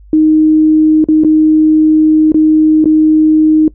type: tone with dropouts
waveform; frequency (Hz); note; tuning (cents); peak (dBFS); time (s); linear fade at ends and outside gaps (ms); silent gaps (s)
sine; 311.1; D#4; 0; -4; 0.13-3.68; 2; 1.042-1.086 / 1.237-1.246 / 2.32-2.344 / 2.843-2.856
effects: noise-tail reverb RT60 0.1 s tail -21 dB re dry + added 50 Hz sine -35 dBFS peak until 3.74 s